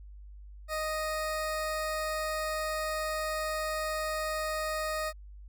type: tone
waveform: 20% pulse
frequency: 622.3 Hz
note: D#5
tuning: in tune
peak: -26 dBFS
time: 0.68-5.13 s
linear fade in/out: 50 ms
effects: added 50 Hz sine -45 dBFS peak until 5.48 s